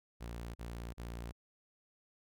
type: tone bursts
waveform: sawtooth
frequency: 58.27 Hz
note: A#1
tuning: in tune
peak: -38 dBFS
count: 3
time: 0.2-1.324 s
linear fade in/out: 20 ms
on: 350 ms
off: 37 ms
effects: none